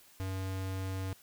square tone, 95 Hz, F#2, 46 cents sharp, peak -35 dBFS, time 0.2-1.13 s, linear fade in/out 0 ms, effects white hiss -60 dBFS RMS until 1.22 s

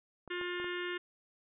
clicks, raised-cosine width 1 ms, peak -34 dBFS, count 4, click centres 0.277 / 0.413 / 0.6 / 0.644 s
harmonic tone, 354.9 Hz, F4, 28 cents sharp, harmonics 1 / 3 / 4 / 5 / 6 / 7 / 8 / 9 / 10, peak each -38 / -47 / -44 / -42 / -46 / -54 / -46 / -52 / -53 dBFS, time 0.3-0.98 s, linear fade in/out 10 ms
effects none

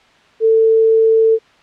sine tone, 446.3 Hz, A4, 25 cents sharp, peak -8 dBFS, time 0.4-1.39 s, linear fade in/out 50 ms, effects white hiss -49 dBFS RMS until 1.62 s + low-pass 3000 Hz 12 dB/octave

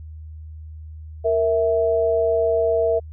sine tone pair together, 463.7 / 655.8 Hz, A#4 / E5, -9 / -9 cents, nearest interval tritone, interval 600 cents, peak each -19 dBFS, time 1.24-3 s, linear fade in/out 20 ms, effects added 78 Hz sine -34 dBFS peak until 3.12 s

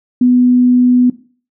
sine tone, 248.1 Hz, B3, 8 cents sharp, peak -6 dBFS, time 0.21-1.1 s, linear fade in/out 5 ms, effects noise-tail reverb RT60 0.4 s tail -17 dB re dry

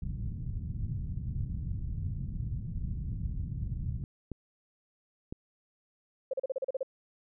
white low-pass noise, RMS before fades -35 dBFS, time 0.02-4.04 s, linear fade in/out 2 ms, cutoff 140 Hz, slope 24 dB/octave
clicks, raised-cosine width 3 ms, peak -25 dBFS, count 2, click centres 4.317 / 5.325 s
sine tone bursts, 530 Hz, C5, 22 cents sharp, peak -28 dBFS, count 9, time 6.31-6.831 s, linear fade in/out 5 ms, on 25 ms, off 37 ms
effects none

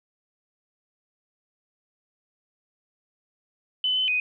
sine tone with pitch steps, 3019 / 3040 / 2496 Hz, F#7 / F#7 / D#7, +34 / +46 / +5 cents, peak -21 dBFS, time 3.84-4.2 s, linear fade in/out 2 ms, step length 120 ms, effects none

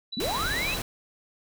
sine tone with tremolo, 3951 Hz, B7, in tune, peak -31 dBFS, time 0.12-0.78 s, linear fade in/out 10 ms, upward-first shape sine, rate 18 Hz, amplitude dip 55%
sine linear sweep, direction up, 185 to 2666 Hz, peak -28 dBFS, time 0.17-0.74 s, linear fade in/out 2 ms
pink noise, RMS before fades -32 dBFS, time 0.2-0.82 s, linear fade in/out 2 ms
effects none

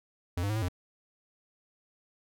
square tone with pitch steps, 87.9 / 100.6 / 107.5 / 110.9 / 89.3 Hz, F2 / G2 / A2 / A2 / F2, +12 / +45 / -40 / +14 / +39 cents, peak -29 dBFS, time 0.37-0.685 s, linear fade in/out 5 ms, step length 63 ms, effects none

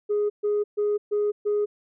sine tone bursts, 415.3 Hz, G#4, in tune, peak -19 dBFS, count 5, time 0.09-1.66 s, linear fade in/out 20 ms, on 210 ms, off 130 ms, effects tanh soft clip ceiling -18 dBFS

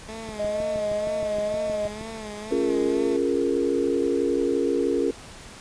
15% pulse tone with vibrato, 216.2 Hz, A3, 30 cents flat, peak -28 dBFS, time 0.08-3.17 s, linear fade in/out 10 ms, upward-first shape sine, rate 2.1 Hz, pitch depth 68 cents each way
click train, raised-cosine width 3 ms, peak -24 dBFS, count 12, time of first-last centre 0.29-2.011 s, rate 6.39 Hz
sine tone, 626 Hz, D#5, 10 cents sharp, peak -24 dBFS, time 0.39-1.88 s, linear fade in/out 10 ms
sine chord, Bb minor seventh, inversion first, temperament equal, 277.2 / 349.2 / 415.3 / 466.2 Hz, Db4 / F4 / Ab4 / Bb4, 0 / 0 / 0 / 0 cents, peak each -26 dBFS, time 2.51-5.11 s, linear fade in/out 5 ms
effects pink hiss -43 dBFS RMS until 5.6 s + resampled to 22050 Hz

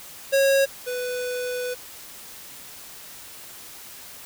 square tone pair in turn, 547 / 496.5 Hz, C#5 / B4, -23 / +9 cents, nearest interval major second, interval 168 cents, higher first, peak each -17 / -27 dBFS, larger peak first, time 0.32-0.66 / 0.86-1.75 s, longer second, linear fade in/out 20 ms, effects white hiss -42 dBFS RMS until 4.25 s

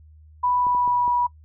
sine tone with pitch glide, 987.8 to 973.1 Hz, B5 to B5, 0 to -26 cents, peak -18 dBFS, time 0.43-1.27 s, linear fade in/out 10 ms, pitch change -26 cents, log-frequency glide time 0.57-1.09 s
clicks, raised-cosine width 2 ms, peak -26 dBFS, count 4, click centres 0.668 / 0.749 / 0.877 / 1.079 s
effects noise-tail reverb RT60 0.1 s tail -24 dB re dry + added 77 Hz sine -46 dBFS peak until 1.44 s

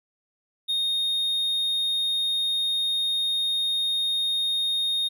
triangle tone, 3700 Hz, A#7, 14 cents flat, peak -21 dBFS, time 0.68-5.09 s, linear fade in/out 20 ms, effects none

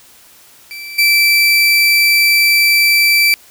30% pulse tone with level steps, 2330 Hz, D7, 14 cents flat, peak -24 / -6 dBFS, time 0.71-3.34 s, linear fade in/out 0 ms, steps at 0.98 s, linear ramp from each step 10 ms, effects white hiss -44 dBFS RMS until 3.5 s

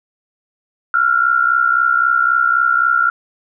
sine tone pair together, 1357 / 1420.8 Hz, E6 / F6, +50 / +29 cents, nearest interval minor second, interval 79 cents, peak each -14 dBFS, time 0.94-3.1 s, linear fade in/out 2 ms, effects none

